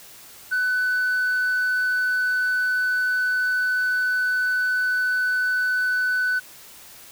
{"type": "tone", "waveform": "sine", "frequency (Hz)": 1499, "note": "F#6", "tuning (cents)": 22, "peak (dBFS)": -17, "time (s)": [0.51, 6.4], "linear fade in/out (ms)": 20, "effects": ["tanh soft clip ceiling -18 dBFS", "white hiss -45 dBFS RMS until 7.11 s"]}